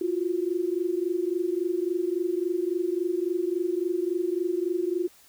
sine tone pair together, 342 / 365.6 Hz, F4 / F#4, -36 / -21 cents, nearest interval minor second, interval 115 cents, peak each -27 dBFS, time 0.01-5.08 s, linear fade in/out 5 ms, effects white hiss -56 dBFS RMS until 5.28 s

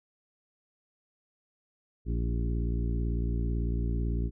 harmonic tone with a mistuned harmonic, 58 Hz, A#1, 8 cents flat, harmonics 1 / 2 / 3 / 4 / 5 / 6 / 7, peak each -28 / -34 / -38 / -40 / -42 / -44 / -45 dBFS, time 2.05-4.31 s, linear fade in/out 50 ms, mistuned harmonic 6, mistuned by -30 cents, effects none

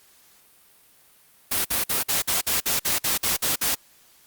white noise bursts, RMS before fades -23 dBFS, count 12, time 1.51-3.751 s, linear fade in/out 10 ms, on 140 ms, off 51 ms, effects white hiss -56 dBFS RMS until 4.26 s + Opus 48 kbps

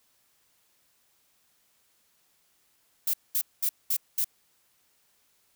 violet noise bursts, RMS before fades -26 dBFS, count 5, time 3.07-4.245 s, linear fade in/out 5 ms, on 67 ms, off 210 ms, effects white hiss -68 dBFS RMS until 5.55 s

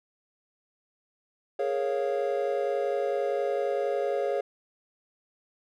triangle chord, Bb minor seventh, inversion third, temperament equal with one note detuned, 415.3 / 466.2 / 550.5 / 698.5 Hz, Ab4 / Bb4 / Db5 / F5, 0 / 0 / -12 / 0 cents, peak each -28 / -32 / -27 / -32 dBFS, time 1.59-4.41 s, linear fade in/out 5 ms, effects none

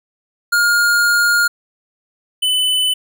square tone pair in turn, 1419 / 3007 Hz, F6 / F#7, +27 / +27 cents, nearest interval octave + minor second, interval 1300 cents, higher second, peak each -12 / -14 dBFS, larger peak first, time 0.52-1.48 / 2.42-2.94 s, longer first, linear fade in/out 10 ms, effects none

